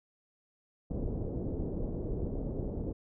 pink low-pass noise, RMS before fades -35 dBFS, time 0.9-2.93 s, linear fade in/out 10 ms, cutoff 500 Hz, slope 24 dB/octave, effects none

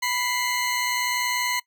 20% pulse tone pair together, 990.6 / 2102 Hz, B5 / C7, +5 / +7 cents, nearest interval octave + minor second, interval 1302 cents, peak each -21 dBFS, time 0.02-1.6 s, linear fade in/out 10 ms, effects noise-tail reverb RT60 0.1 s tail -21 dB re dry

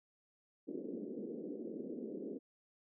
pink band-pass noise, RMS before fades -44 dBFS, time 0.67-2.39 s, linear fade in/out 20 ms, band 210 to 480 Hz, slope 48 dB/octave, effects none

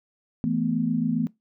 sine chord, E suspended fourth, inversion none, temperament just, 164.81 / 219.8 / 247.2 Hz, E3 / A3 / B3, 0 / -2 / +2 cents, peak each -28 / -26 / -25 dBFS, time 0.44-1.27 s, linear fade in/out 0 ms, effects noise-tail reverb RT60 0.2 s tail -22 dB re dry

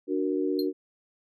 sine chord, D augmented, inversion none, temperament equal, 293.7 / 370 / 466.2 Hz, D4 / F#4 / A#4, 0 / 0 / 0 cents, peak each -28 / -28 / -32 dBFS, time 0.07-0.73 s, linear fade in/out 50 ms
square tone with exponential decay, 4204 Hz, C8, 7 cents sharp, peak -30 dBFS, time 0.59-0.67 s, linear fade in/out 2 ms, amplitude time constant 16 ms
effects none

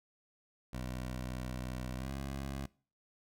15% pulse tone with pitch glide, 62.8 to 68.09 Hz, B1 to C#2, +30 to -30 cents, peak -32 dBFS, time 0.73-2.66 s, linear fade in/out 5 ms, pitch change +140 cents, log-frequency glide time 1.95-2.12 s, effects noise-tail reverb RT60 0.4 s tail -22 dB re dry

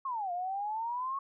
sine exponential two-way sweep, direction down then up, 1108.7 to 694 to 1108.7 Hz, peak -32 dBFS, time 0.05-1.19 s, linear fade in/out 5 ms, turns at 0.32 s, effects none

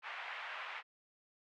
white band-pass noise, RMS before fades -45 dBFS, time 0.02-0.83 s, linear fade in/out 50 ms, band 730 to 2500 Hz, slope 24 dB/octave, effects none

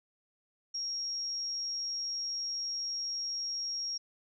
sine tone, 5588 Hz, F8, in tune, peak -33 dBFS, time 0.74-3.98 s, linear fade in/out 10 ms, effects none

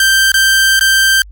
sawtooth tone with dropouts, 1568 Hz, G6, in tune, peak -4 dBFS, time 0-1.22 s, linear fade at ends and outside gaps 2 ms, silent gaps 0.319-0.341 / 0.794-0.809 s, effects added 50 Hz sine -32 dBFS peak until 1.31 s + Opus 48 kbps

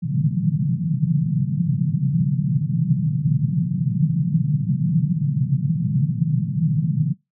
white band-pass noise, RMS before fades -20 dBFS, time 0.02-7.14 s, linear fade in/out 20 ms, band 130 to 170 Hz, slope 48 dB/octave, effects noise-tail reverb RT60 0.2 s tail -23 dB re dry

